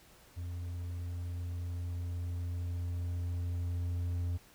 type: tone with level ramp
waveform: triangle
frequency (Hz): 87.31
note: F2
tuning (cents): 0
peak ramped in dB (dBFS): -35 to -29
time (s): 0.36-4.38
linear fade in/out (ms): 20
effects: pink hiss -60 dBFS RMS until 4.54 s